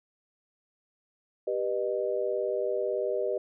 sine chord, G augmented, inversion none, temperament just, 392 / 490 / 612.5 Hz, G4 / B4 / D#5, 0 / -14 / -27 cents, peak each -31 dBFS, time 1.47-3.38 s, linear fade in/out 5 ms, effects none

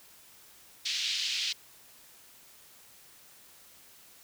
pink band-pass noise, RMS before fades -32 dBFS, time 0.85-1.53 s, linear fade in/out 10 ms, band 2900 to 5100 Hz, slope 24 dB/octave, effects white hiss -56 dBFS RMS until 4.23 s

